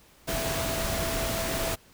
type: tone in noise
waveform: sine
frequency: 661 Hz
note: E5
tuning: 5 cents sharp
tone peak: -33 dBFS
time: 0.27-1.76 s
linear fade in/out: 20 ms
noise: pink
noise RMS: -30 dBFS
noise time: 0.27-1.76 s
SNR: -6 dB
effects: pink hiss -57 dBFS RMS until 1.93 s